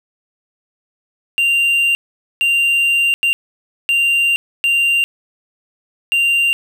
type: tone bursts at uneven times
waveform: triangle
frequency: 2778 Hz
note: F7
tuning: 10 cents flat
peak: -10 dBFS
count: 6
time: 1.38-1.95 / 2.41-3.14 / 3.23-3.33 / 3.89-4.36 / 4.64-5.04 / 6.12-6.53 s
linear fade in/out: 0 ms
effects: none